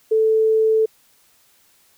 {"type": "tone", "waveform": "sine", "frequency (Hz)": 440, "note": "A4", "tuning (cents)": 0, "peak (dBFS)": -13, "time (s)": [0.11, 0.86], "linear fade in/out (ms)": 10, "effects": ["white hiss -57 dBFS RMS until 1.97 s"]}